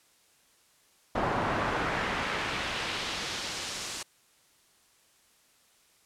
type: noise with band-pass filter sweep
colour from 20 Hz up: brown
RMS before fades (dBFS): -32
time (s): 1.15-4.03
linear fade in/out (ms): 5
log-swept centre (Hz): 900 to 7300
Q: 0.99
effects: white hiss -64 dBFS RMS until 6.05 s + low-pass 11000 Hz 12 dB/octave